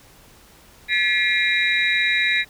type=tone cluster; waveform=sine; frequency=1722 / 1945 / 2126 / 2393 / 3834 Hz; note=A6 / B6 / C7 / D7 / A#7; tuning=-38 / -27 / +27 / +32 / +48 cents; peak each=-23 dBFS; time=0.88-2.45 s; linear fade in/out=50 ms; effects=tanh soft clip ceiling -7 dBFS + pink hiss -50 dBFS RMS until 2.49 s